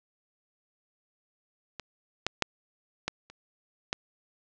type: clicks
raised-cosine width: 0.2 ms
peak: -20 / -9 / -6 / -12 / -30 / -11 dBFS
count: 6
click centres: 1.797 / 2.266 / 2.423 / 3.08 / 3.3 / 3.929 s
effects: low-pass 7000 Hz 12 dB/octave